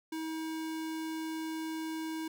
square tone, 319.3 Hz, D#4, 45 cents sharp, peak -36 dBFS, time 0.12-2.28 s, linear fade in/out 5 ms, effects none

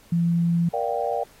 sine tone, 170 Hz, F3, 46 cents flat, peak -18 dBFS, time 0.12-0.69 s, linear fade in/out 5 ms
sine chord, G minor seventh, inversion first, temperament just, 470.4 / 588 / 705.6 / 784 Hz, Bb4 / D5 / F5 / G5, +16 / +2 / +18 / 0 cents, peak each -28 dBFS, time 0.73-1.24 s, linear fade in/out 10 ms
effects pink hiss -54 dBFS RMS until 1.4 s + AAC 48 kbps

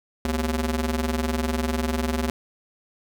sawtooth ring-modulated tone, 155.56 Hz, D#3, in tune, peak -16 dBFS, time 0.25-2.3 s, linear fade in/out 0 ms, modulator 87.8 Hz, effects none

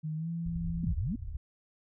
sine tone with pitch glide, 155.56 to 167.69 Hz, D#3 to E3, 0 to +30 cents, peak -32 dBFS, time 0.03-0.93 s, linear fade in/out 20 ms, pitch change +130 cents, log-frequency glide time 0.16-0.29 s
pink low-pass noise, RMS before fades -38 dBFS, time 0.45-1.37 s, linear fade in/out 5 ms, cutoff 110 Hz, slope 48 dB/octave
sine exponential two-way sweep, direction down then up, 260.8 to 51.91 to 260.8 Hz, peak -30 dBFS, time 0.83-1.16 s, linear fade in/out 10 ms, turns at 0.93 s
effects none

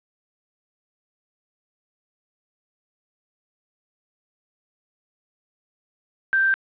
sine tone, 1568 Hz, G6, in tune, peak -16 dBFS, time 6.33-6.54 s, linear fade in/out 0 ms, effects resampled to 8000 Hz + 8-bit

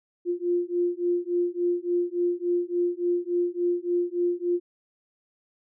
sine beating tone pair, 349.2 / 352.7 Hz, F4 / F4, 0 / +17 cents, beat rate 3.5 Hz, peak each -26 dBFS, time 0.25-4.6 s, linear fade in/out 50 ms, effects none

